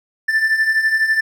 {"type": "beating tone pair", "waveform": "triangle", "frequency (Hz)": [1760, 1772], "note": ["A6", "A6"], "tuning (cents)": [0, 12], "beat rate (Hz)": 12, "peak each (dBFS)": [-19, -13], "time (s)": [0.28, 1.21], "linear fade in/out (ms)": 10, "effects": []}